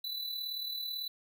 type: tone with amplitude modulation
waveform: square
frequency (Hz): 3979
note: B7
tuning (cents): +12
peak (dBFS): -34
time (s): 0.04-1.08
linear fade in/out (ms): 5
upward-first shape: sine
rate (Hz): 38.1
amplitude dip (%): 50
effects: none